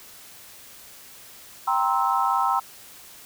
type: chord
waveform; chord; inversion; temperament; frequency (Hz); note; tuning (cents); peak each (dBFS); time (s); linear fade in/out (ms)
sine; C dominant seventh; second; just; 784.9 / 941.9 / 1046.5 / 1308.1; G5 / Bb5 / C6 / E6; +2 / +18 / 0 / -14; -25; 1.67-2.6; 10
effects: white hiss -46 dBFS RMS until 3.25 s